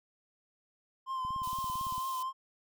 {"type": "tone with vibrato", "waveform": "triangle", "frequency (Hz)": 1042, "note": "C6", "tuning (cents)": -7, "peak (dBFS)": -31, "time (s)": [1.06, 2.33], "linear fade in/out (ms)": 50, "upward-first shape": "triangle", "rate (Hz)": 4.2, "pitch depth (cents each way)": 38}
{"type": "click train", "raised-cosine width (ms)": 5, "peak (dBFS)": -35, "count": 14, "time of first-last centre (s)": [1.25, 1.98], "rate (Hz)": 17.8}
{"type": "high-pass noise", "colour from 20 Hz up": "white", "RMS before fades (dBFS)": -47, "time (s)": [1.43, 2.23], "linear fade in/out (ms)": 5, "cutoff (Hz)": 2700, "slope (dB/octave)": 48}
{"effects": []}